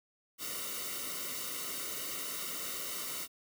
white noise with comb filter, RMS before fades -39 dBFS, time 0.38-3.28 s, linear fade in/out 50 ms, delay 1.2 ms, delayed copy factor -0.85, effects none

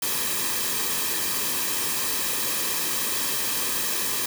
white noise with comb filter, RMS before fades -26 dBFS, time 0.02-4.26 s, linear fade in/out 5 ms, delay 1.4 ms, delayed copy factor -0.6, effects none

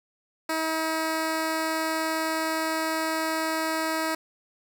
10% pulse tone, 319.7 Hz, D#4, 47 cents sharp, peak -17 dBFS, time 0.49-4.15 s, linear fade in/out 5 ms, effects none

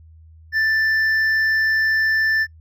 sine tone with hard clipping, 1767 Hz, A6, 7 cents sharp, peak -17 dBFS, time 0.52-2.47 s, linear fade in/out 50 ms, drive 4 dB, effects noise-tail reverb RT60 0.1 s tail -24 dB re dry + added 80 Hz sine -43 dBFS peak until 2.6 s

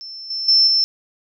sine tone with level steps, 5330 Hz, E8, 18 cents sharp, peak -31 / -22 / -10 / -13 dBFS, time 0.01-0.84 s, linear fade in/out 0 ms, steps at 0.3 / 0.48 / 0.67 s, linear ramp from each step 5 ms, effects none

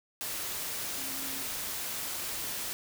sine tone in noise, 268.7 Hz, C4, 46 cents sharp, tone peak -46 dBFS, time 0.98-1.42 s, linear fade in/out 0 ms, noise white, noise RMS -36 dBFS, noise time 0.21-2.73 s, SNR -13 dB, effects none

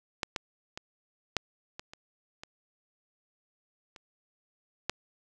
clicks, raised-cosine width 0.2 ms, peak -12 / -14 / -21 / -9 / -22 / -28 / -25 / -30 / -11 dBFS, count 9, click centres 0.232 / 0.362 / 0.775 / 1.367 / 1.795 / 1.935 / 2.435 / 3.962 / 4.896 s, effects none

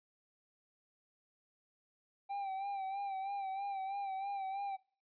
triangle tone with vibrato, 784 Hz, G5, in tune, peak -35 dBFS, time 2.29-4.77 s, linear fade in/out 20 ms, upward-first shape sine, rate 3.1 Hz, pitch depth 48 cents each way, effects noise-tail reverb RT60 0.4 s tail -23 dB re dry + resampled to 11025 Hz

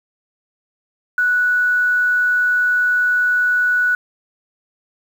sine tone with quantisation, 1475 Hz, F#6, 6 cents flat, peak -13 dBFS, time 1.18-3.95 s, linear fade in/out 2 ms, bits 7, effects none

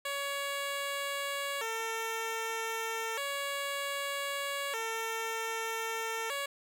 10% pulse tone with vibrato, 503 Hz, B4, 32 cents sharp, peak -25 dBFS, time 0.05-6.46 s, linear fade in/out 5 ms, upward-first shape square, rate 0.32 Hz, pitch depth 190 cents each way, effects none

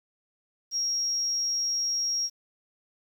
sine tone, 5600 Hz, F8, 4 cents sharp, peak -25 dBFS, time 0.71-2.3 s, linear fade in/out 50 ms, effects 9-bit

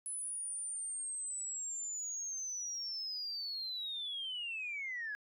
sine linear sweep, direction down, 10140 to 1641 Hz, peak -37 dBFS, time 0.06-5.15 s, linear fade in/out 0 ms, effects tanh soft clip ceiling -33 dBFS

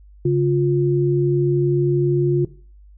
sine tone pair together, 140 / 352.8 Hz, C#3 / F4, +18 / +18 cents, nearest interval octave + major third, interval 1600 cents, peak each -17 dBFS, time 0.25-2.45 s, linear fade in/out 5 ms, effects noise-tail reverb RT60 0.4 s tail -17 dB re dry + added 50 Hz sine -43 dBFS peak until 2.97 s

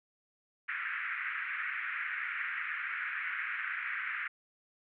pink band-pass noise, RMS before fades -37 dBFS, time 0.68-4.28 s, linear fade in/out 10 ms, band 1400 to 2300 Hz, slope 48 dB/octave, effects none

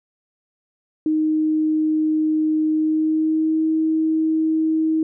sine tone with pitch glide, 311.1 to 317.3 Hz, D#4 to D#4, 0 to +34 cents, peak -16 dBFS, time 1.06-5.03 s, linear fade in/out 2 ms, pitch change +34 cents, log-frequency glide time 2.71-3.65 s, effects none

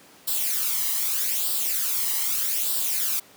blue noise with flanger, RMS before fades -25 dBFS, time 0.27-3.2 s, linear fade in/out 10 ms, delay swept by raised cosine 0.23 to 1.01 ms, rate 0.81 Hz, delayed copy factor +0.65, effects pink hiss -51 dBFS RMS until 3.36 s + high-pass 200 Hz 12 dB/octave

